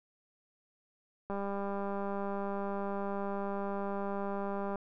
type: click train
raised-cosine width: 1 ms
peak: -24 dBFS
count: 689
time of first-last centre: 1.3-4.757 s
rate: 199 Hz
effects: none

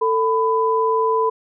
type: tone pair together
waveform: sine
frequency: 445.4 / 1000 Hz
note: A4 / B5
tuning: +21 / +21 cents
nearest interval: octave + major second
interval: 1400 cents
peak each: -18 dBFS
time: 0.01-1.3 s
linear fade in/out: 10 ms
effects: none

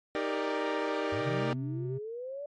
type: chord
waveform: sawtooth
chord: Eb major seventh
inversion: none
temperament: equal with one note detuned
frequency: 311.1 / 396.1 / 466.2 / 587.3 Hz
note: Eb4 / G4 / Bb4 / D5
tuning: 0 / +18 / 0 / 0 cents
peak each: -31 dBFS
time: 0.15-1.53 s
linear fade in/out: 0 ms
type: linear sweep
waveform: sine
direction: up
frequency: 89.9 to 587.3 Hz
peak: -36 dBFS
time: 1.12-2.46 s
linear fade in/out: 5 ms
type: tone with vibrato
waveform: triangle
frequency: 130.6 Hz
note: C3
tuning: 3 cents flat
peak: -31 dBFS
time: 1.21-1.99 s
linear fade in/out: 20 ms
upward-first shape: square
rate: 8.5 Hz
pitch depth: 9 cents each way
effects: low-pass 3000 Hz 12 dB/octave + MP3 48 kbps

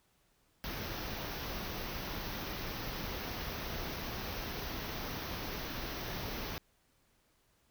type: band-stop noise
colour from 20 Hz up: pink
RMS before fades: -40 dBFS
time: 0.64-6.58 s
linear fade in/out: 0 ms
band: 6100 to 12000 Hz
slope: 96 dB/octave
effects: pink hiss -72 dBFS RMS until 7.7 s

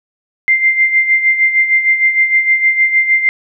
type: tone with tremolo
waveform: sine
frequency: 2092 Hz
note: C7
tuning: 1 cent flat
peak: -6 dBFS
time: 0.48-3.29 s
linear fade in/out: 0 ms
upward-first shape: sine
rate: 6.5 Hz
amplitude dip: 65%
effects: none

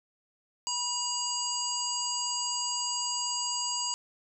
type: harmonic tone with a mistuned harmonic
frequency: 957 Hz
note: A#5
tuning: 45 cents sharp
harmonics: 1 / 3 / 5 / 7 / 8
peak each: -36 / -39 / -33 / -36 / -36 dBFS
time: 0.67-3.94 s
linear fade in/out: 0 ms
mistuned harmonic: 1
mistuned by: +34 cents
effects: none

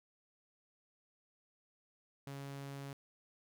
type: tone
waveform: sawtooth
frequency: 139 Hz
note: C#3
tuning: 5 cents sharp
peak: -40 dBFS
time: 2.27-2.93 s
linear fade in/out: 2 ms
effects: none

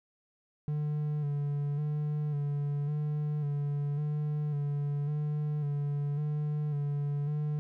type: tone with vibrato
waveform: triangle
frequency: 146.83 Hz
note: D3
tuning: in tune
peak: -27 dBFS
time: 0.68-7.59 s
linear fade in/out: 0 ms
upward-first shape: square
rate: 0.91 Hz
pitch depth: 32 cents each way
effects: none

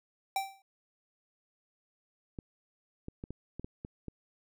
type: tone with exponential decay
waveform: square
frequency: 779 Hz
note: G5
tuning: 11 cents flat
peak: -27 dBFS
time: 0.36-0.62 s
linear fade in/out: 2 ms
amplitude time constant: 55 ms
type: clicks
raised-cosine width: 3 ms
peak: -27 dBFS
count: 8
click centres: 2.388 / 3.084 / 3.239 / 3.306 / 3.596 / 3.645 / 3.849 / 4.083 s
effects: none

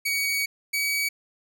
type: tone pair in turn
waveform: sawtooth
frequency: 2253 / 2270 Hz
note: C#7 / C#7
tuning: +28 / +41 cents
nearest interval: unison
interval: 13 cents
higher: second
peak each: -20 dBFS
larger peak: neither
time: 0.05-0.46 / 0.73-1.09 s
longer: first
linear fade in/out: 10 ms
effects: none

